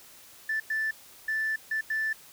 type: tone bursts at uneven times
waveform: sine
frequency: 1760 Hz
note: A6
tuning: in tune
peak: -25 dBFS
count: 5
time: 0.49-0.6 / 0.7-0.91 / 1.28-1.56 / 1.71-1.81 / 1.9-2.13 s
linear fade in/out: 5 ms
effects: tanh soft clip ceiling -22 dBFS + white hiss -52 dBFS RMS until 2.32 s